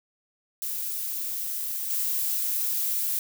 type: noise with level steps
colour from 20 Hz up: violet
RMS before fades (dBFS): -31 / -27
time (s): 0.62-3.19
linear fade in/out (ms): 0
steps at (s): 1.9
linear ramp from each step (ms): 2
effects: none